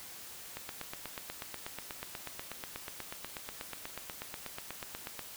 click train, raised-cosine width 0.3 ms, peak -23 dBFS, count 39, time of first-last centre 0.57-5.193 s, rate 8.22 Hz, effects white hiss -48 dBFS RMS until 5.36 s

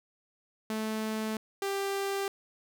sawtooth tone pair in turn, 218.2 / 394.4 Hz, A3 / G4, -14 / +11 cents, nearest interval minor seventh, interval 1025 cents, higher second, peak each -27 / -26 dBFS, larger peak second, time 0.7-1.37 / 1.62-2.28 s, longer first, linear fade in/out 2 ms, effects none

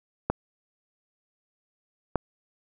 clicks, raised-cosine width 1 ms, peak -9 dBFS, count 2, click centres 0.3 / 2.157 s, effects none

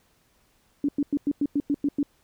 sine tone bursts, 286.5 Hz, D4, 43 cents flat, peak -20 dBFS, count 9, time 0.84-2.03 s, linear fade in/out 2 ms, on 46 ms, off 97 ms, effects pink hiss -65 dBFS RMS until 2.23 s

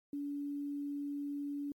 sine tone with quantisation, 286.3 Hz, D4, 44 cents flat, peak -36 dBFS, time 0.13-1.72 s, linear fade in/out 2 ms, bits 11, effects MP3 96 kbps

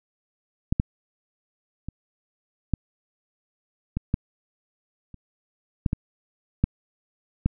clicks, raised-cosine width 5 ms, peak -8 / -8 / -20 / -9 / -13 / -9 / -29 / -9 / -11 / -6 / -8 dBFS, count 11, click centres 0.725 / 0.799 / 1.886 / 2.737 / 3.97 / 4.141 / 5.143 / 5.862 / 5.931 / 6.64 / 7.46 s, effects none

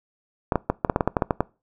clicks, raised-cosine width 1 ms, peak -5 dBFS, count 12, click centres 0.522 / 0.557 / 0.7 / 0.848 / 0.898 / 0.961 / 1.008 / 1.076 / 1.168 / 1.222 / 1.308 / 1.406 s, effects noise-tail reverb RT60 0.3 s tail -23 dB re dry

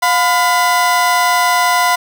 30% pulse tone pair together, 710 / 1004.1 Hz, F5 / B5, +28 / +28 cents, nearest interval tritone, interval 600 cents, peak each -12 / -10 dBFS, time 0.02-1.96 s, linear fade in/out 10 ms, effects none

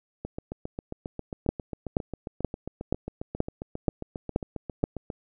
two click trains, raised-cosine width 2 ms, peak -20 / -9 dBFS, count 37 / 8, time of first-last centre 0.25-5.102 / 1.49-4.839 s, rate 7.42 / 2.09 Hz, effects none

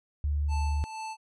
sine tone, 73 Hz, D2, 10 cents flat, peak -25 dBFS, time 0.24-0.84 s, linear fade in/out 0 ms
square tone with tremolo, 880 Hz, A5, in tune, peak -35 dBFS, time 0.48-1.17 s, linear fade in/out 50 ms, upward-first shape sine, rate 2.2 Hz, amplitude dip 55%
effects resampled to 22050 Hz

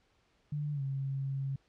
sine tone with pitch glide, 147.7 to 136.23 Hz, D3 to C#3, +10 to -30 cents, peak -32 dBFS, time 0.52-1.56 s, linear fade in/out 5 ms, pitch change -140 cents, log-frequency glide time 0.73-0.82 s, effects pink hiss -71 dBFS RMS until 1.68 s + low-pass 5000 Hz 12 dB/octave

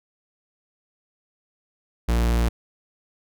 45% pulse tone, 58.27 Hz, A#1, in tune, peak -18 dBFS, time 2.08-2.49 s, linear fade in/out 10 ms, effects none

